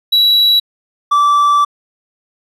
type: tone pair in turn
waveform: triangle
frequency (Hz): 3911 / 1162.7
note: B7 / D6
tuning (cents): -18 / -18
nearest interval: octave + major sixth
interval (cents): 2100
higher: first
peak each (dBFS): -6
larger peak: neither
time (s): 0.12-0.6 / 1.11-1.65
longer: second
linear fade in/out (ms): 10
effects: resampled to 32000 Hz